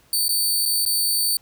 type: tone with dropouts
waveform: 15% pulse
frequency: 4551 Hz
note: C#8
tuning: 45 cents sharp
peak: -12 dBFS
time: 0.13-1.37 s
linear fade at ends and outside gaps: 2 ms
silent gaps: 0.282-0.291 / 0.655-0.659 / 0.852-0.861 s
effects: pink hiss -57 dBFS RMS until 1.41 s